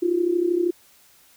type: tone with amplitude modulation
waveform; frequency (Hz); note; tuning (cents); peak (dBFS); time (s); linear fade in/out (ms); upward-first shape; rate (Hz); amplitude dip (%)
sine; 349.2; F4; 0; -15; 0.02-0.71; 10; sine; 32.8; 75
effects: white hiss -55 dBFS RMS until 1.36 s